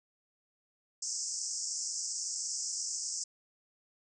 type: band-pass noise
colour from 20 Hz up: pink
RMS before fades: -37 dBFS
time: 1.02-3.24 s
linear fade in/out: 5 ms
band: 5100 to 8100 Hz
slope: 96 dB/octave
effects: none